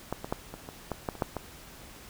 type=clicks; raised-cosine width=1 ms; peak=-16 / -21 / -14 / -25 / -26 / -17 / -15 / -28 / -12 / -18 dBFS; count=10; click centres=0.126 / 0.245 / 0.325 / 0.54 / 0.689 / 0.917 / 1.088 / 1.153 / 1.222 / 1.367 s; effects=pink hiss -49 dBFS RMS until 2.09 s